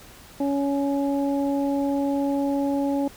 harmonic tone, 280 Hz, C#4, 18 cents sharp, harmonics 1 / 2 / 3, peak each -22 / -28 / -32 dBFS, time 0.4-3.08 s, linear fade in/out 5 ms, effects pink hiss -47 dBFS RMS until 3.16 s

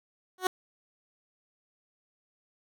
15% pulse tone with exponential growth, 370 Hz, F#4, in tune, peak -14 dBFS, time 0.38-0.47 s, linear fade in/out 2 ms, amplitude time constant 19 ms, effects none

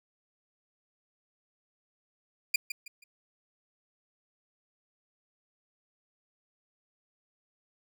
sawtooth tone with echo, 2400 Hz, D7, 37 cents sharp, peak -19 dBFS, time 2.54-2.56 s, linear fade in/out 5 ms, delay 160 ms, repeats 3, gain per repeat -10 dB, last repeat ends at 3.04 s, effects none

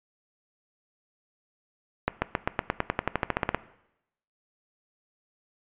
accelerating click train, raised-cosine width 0.5 ms, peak -8 dBFS, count 17, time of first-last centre 2.08-3.546 s, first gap 140 ms, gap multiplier 0.94, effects noise-tail reverb RT60 0.8 s tail -17 dB re dry + resampled to 8000 Hz

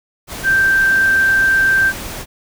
sine tone in noise, 1568 Hz, G6, in tune, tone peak -10 dBFS, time 0.43-1.93 s, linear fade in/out 50 ms, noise pink, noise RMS -28 dBFS, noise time 0.27-2.26 s, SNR +15 dB, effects none

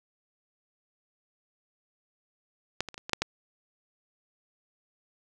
clicks, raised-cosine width 0.2 ms, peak -10 / -20 / -27 / -23 / -19 / -6 / -9 dBFS, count 7, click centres 2.806 / 2.887 / 2.943 / 2.979 / 3.095 / 3.133 / 3.22 s, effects none

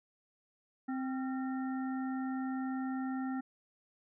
harmonic tone with a mistuned harmonic, 261.6 Hz, C4, in tune, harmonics 1 / 3 / 5 / 7, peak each -34 / -44 / -48 / -51 dBFS, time 0.88-3.41 s, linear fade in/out 10 ms, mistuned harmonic 5, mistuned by +77 cents, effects none

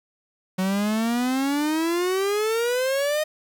45% pulse exponential sweep, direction up, 184.5 to 622.3 Hz, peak -21 dBFS, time 0.58-3.24 s, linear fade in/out 10 ms, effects 9-bit

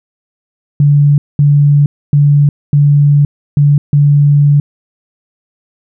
sine tone bursts at uneven times, 144.6 Hz, D3, 27 cents flat, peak -4 dBFS, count 6, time 0.8-1.18 / 1.39-1.86 / 2.13-2.49 / 2.73-3.25 / 3.57-3.78 / 3.93-4.6 s, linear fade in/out 2 ms, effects none

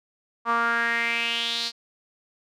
sawtooth tone with band-pass filter sweep, 233.1 Hz, A#3, in tune, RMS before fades -25 dBFS, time 0.45-1.72 s, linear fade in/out 50 ms, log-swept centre 1100 to 4500 Hz, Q 4.9, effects none

